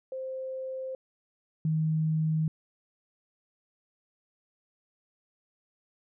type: tone pair in turn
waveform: sine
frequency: 523.3 / 157.52 Hz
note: C5 / D#3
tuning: 0 / +22 cents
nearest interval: octave + major sixth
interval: 2078 cents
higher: first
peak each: -33 / -24 dBFS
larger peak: second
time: 0.12-0.95 / 1.65-2.48 s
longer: neither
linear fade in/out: 2 ms
effects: none